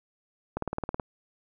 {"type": "click train", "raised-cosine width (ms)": 1, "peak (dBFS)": -16, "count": 9, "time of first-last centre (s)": [0.57, 0.998], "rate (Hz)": 18.7, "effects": []}